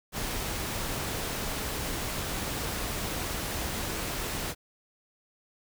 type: noise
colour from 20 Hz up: pink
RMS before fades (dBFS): -33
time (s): 0.12-4.55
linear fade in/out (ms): 50
effects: none